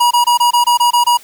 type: tone bursts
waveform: square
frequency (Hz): 961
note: B5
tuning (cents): -48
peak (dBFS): -9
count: 9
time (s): 0-1.174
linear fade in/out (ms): 10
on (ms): 110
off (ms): 23
effects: white hiss -41 dBFS RMS until 1.23 s